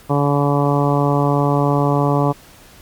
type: harmonic tone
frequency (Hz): 143.1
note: D3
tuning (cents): -45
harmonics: 1 / 2 / 3 / 4 / 5 / 6 / 7 / 8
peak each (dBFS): -17 / -20 / -22 / -23 / -24 / -25 / -25 / -26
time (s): 0.09-2.33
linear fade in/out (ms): 20
effects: pink hiss -45 dBFS RMS until 2.81 s + Opus 48 kbps

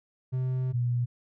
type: tone pair in turn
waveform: triangle / sine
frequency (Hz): 128.6 / 121.38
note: C3 / B2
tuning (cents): -30 / -30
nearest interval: minor second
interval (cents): 100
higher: first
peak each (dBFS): -24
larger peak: neither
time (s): 0.32-0.73 / 0.73-1.06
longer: first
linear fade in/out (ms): 20
effects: none

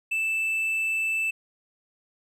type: tone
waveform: triangle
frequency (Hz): 2642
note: E7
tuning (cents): +3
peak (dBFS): -22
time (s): 0.11-1.31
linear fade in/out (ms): 10
effects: none

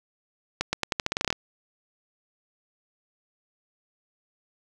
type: accelerating click train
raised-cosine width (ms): 0.2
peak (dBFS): -7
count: 13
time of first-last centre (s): 0.61-1.327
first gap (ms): 120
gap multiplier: 0.86
effects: none

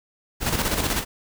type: noise with tremolo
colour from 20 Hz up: pink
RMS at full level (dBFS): -22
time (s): 0.4-1.05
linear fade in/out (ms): 50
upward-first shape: square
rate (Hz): 16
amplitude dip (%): 50
effects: none

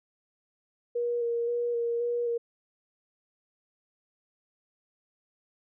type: tone with vibrato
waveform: sine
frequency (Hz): 473.7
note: A#4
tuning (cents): +28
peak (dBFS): -26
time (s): 0.95-2.38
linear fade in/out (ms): 10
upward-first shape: square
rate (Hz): 1.9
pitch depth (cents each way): 16
effects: none

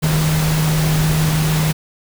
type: tone in noise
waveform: sine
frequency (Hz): 155.8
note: D#3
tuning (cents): +3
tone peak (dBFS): -14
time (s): 0.02-1.73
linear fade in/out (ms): 20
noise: pink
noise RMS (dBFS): -22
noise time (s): 0.02-1.73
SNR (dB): +5
effects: none

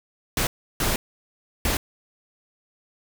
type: noise bursts at uneven times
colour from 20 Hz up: pink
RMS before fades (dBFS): -23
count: 3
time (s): 0.37-0.47 / 0.8-0.96 / 1.65-1.77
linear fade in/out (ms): 2
effects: none

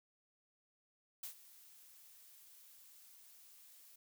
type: noise with ADSR envelope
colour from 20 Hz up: blue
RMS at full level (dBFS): -44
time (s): 1.23-3.96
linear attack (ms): 5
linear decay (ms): 100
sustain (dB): -17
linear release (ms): 6
effects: none

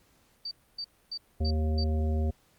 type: tone bursts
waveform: sine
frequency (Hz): 4623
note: D8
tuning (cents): -28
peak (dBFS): -33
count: 5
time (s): 0.45-1.84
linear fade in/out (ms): 5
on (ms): 62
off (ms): 270
type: harmonic tone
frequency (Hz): 77.78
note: D#2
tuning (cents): 0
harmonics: 1 / 3 / 5 / 7 / 9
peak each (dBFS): -25 / -35 / -39 / -42 / -44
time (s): 1.4-2.31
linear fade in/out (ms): 10
effects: pink hiss -65 dBFS RMS until 2.58 s + Opus 48 kbps

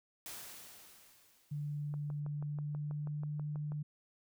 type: noise with exponential decay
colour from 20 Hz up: white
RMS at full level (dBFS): -45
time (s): 0.26-2.2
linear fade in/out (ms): 1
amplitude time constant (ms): 420
type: tone with pitch glide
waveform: sine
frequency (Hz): 146.83 to 149.05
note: D3 to D3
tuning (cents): 0 to +26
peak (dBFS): -36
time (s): 1.51-3.83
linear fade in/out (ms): 10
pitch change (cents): +26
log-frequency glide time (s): 2.26-3.33
type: click train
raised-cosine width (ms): 1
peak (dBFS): -37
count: 12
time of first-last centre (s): 1.94-3.72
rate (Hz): 6.18
effects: none

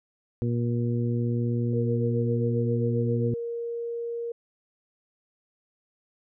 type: harmonic tone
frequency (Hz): 119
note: A#2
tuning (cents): +36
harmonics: 1 / 2 / 3 / 4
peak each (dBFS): -25 / -29 / -34 / -36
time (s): 0.42-3.34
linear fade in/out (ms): 0
type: tone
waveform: sine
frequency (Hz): 468.5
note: A#4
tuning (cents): +9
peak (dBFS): -29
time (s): 1.73-4.32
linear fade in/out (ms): 5
effects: none

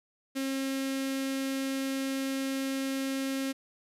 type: tone with notch filter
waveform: sawtooth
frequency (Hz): 269.1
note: C4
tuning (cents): +49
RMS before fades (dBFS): -32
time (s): 0.35-3.53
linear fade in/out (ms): 20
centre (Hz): 900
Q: 0.91
effects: resampled to 32000 Hz

